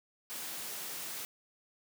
white high-pass noise, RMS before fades -41 dBFS, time 0.3-1.25 s, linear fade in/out 0 ms, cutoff 150 Hz, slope 12 dB/octave, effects none

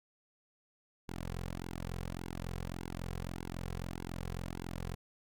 sawtooth tone with flanger, 43.65 Hz, F1, in tune, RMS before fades -41 dBFS, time 1.08-4.95 s, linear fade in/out 10 ms, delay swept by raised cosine 1.6 to 3.4 ms, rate 1.7 Hz, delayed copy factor -1, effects none

